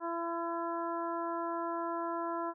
harmonic tone, 337 Hz, E4, 38 cents sharp, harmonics 1 / 2 / 3 / 4 / 5, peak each -38 / -39 / -37 / -42 / -51 dBFS, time 0-2.54 s, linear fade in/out 50 ms, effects none

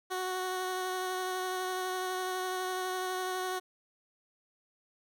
15% pulse tone with vibrato, 370 Hz, F#4, in tune, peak -26 dBFS, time 0.1-3.6 s, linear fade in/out 20 ms, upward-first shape sine, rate 12 Hz, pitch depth 12 cents each way, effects none

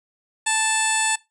15% pulse tone with low-pass filter, 880 Hz, A5, in tune, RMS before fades -21 dBFS, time 0.46-1.16 s, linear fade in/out 10 ms, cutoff 8100 Hz, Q 5.3, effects noise-tail reverb RT60 0.2 s tail -19 dB re dry

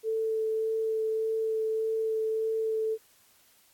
sine tone with vibrato, 441.9 Hz, A4, 7 cents sharp, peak -26 dBFS, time 0.03-2.98 s, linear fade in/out 50 ms, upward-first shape sine, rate 1.7 Hz, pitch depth 9 cents each way, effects white hiss -62 dBFS RMS until 3.73 s + AAC 64 kbps

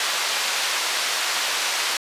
white band-pass noise, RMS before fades -24 dBFS, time 0-1.97 s, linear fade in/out 2 ms, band 670 to 5000 Hz, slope 12 dB/octave, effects resampled to 32000 Hz

